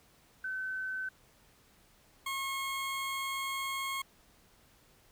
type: tone pair in turn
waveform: sine / 20% pulse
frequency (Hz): 1525 / 1084.9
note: G6 / C#6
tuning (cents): -48 / -38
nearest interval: tritone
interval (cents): 590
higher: first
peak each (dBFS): -34 / -29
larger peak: second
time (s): 0.44-1.09 / 2.26-4.02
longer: second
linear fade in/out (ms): 5
effects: pink hiss -64 dBFS RMS until 5.11 s